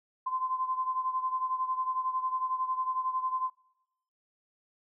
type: beating tone pair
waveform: sine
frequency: 1031 / 1042 Hz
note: C6 / C6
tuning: -26 / -7 cents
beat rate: 11 Hz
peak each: -30 / -35 dBFS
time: 0.26-3.5 s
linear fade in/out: 10 ms
effects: noise-tail reverb RT60 1.0 s tail -24 dB re dry